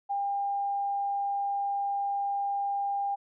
sine tone, 801 Hz, G5, 37 cents sharp, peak -27 dBFS, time 0.09-3.16 s, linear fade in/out 20 ms, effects none

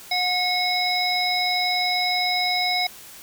harmonic tone with a mistuned harmonic, 726 Hz, F#5, 33 cents flat, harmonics 1 / 3 / 5 / 7, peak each -25 / -25 / -26 / -26 dBFS, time 0.11-2.87 s, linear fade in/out 5 ms, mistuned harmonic 5, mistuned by +120 cents, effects white hiss -43 dBFS RMS until 3.22 s

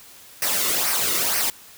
white noise with flanger, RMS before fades -22 dBFS, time 0.42-1.5 s, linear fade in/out 2 ms, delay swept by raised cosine 0.27 to 1.27 ms, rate 2.1 Hz, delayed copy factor -0.6, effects white hiss -46 dBFS RMS until 1.77 s

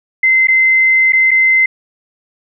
sine tone with dropouts, 2067 Hz, C7, 22 cents flat, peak -7 dBFS, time 0.23-1.66 s, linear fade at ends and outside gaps 5 ms, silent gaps 0.472-0.483 / 1.123-1.131 / 1.309-1.313 s, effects none

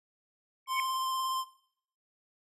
sine tone with exponential growth, 2226 Hz, C#7, 7 cents sharp, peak -26 dBFS, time 0.66-0.8 s, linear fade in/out 1 ms, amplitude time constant 30 ms
square tone with vibrato, 1046.5 Hz, C6, in tune, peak -31 dBFS, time 0.67-1.45 s, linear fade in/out 50 ms, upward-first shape square, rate 17 Hz, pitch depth 11 cents each way
effects noise-tail reverb RT60 0.6 s tail -17 dB re dry + resampled to 32000 Hz

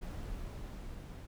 brown noise with level ramp, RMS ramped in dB -41 to -46 dBFS, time 0.01-1.27 s, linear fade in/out 20 ms, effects none

